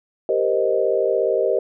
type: chord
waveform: sine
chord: C minor seventh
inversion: second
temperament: equal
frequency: 392 / 466.2 / 523.3 / 622.3 Hz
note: G4 / Bb4 / C5 / Eb5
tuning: 0 / 0 / 0 / 0 cents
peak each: -22 dBFS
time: 0.29-1.59 s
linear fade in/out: 2 ms
effects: none